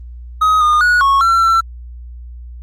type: tone with pitch steps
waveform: triangle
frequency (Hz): 1262 / 1221 / 1459 / 1101 / 1354 / 1344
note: D#6 / D#6 / F#6 / C#6 / E6 / E6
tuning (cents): +24 / -33 / -25 / -12 / +46 / +33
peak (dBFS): -7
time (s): 0.41-1.61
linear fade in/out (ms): 10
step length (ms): 200
effects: added 60 Hz sine -29 dBFS peak until 2.62 s + Opus 24 kbps